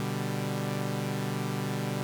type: chord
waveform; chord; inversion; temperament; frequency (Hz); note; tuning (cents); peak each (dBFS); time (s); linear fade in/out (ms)
sawtooth; G major; first; equal; 123.47 / 146.83 / 196; B2 / D3 / G3; 0 / 0 / 0; -30; 0-2.03; 0
effects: none